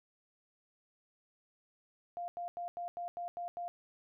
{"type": "tone bursts", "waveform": "sine", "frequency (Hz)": 698.5, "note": "F5", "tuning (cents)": 0, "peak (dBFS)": -37, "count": 8, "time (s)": [2.17, 3.68], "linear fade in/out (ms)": 0, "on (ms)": 110, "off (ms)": 90, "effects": []}